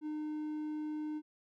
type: tone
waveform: triangle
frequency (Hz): 304.7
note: D#4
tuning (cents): -36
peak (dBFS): -34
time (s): 0.01-1.22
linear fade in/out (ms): 50
effects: none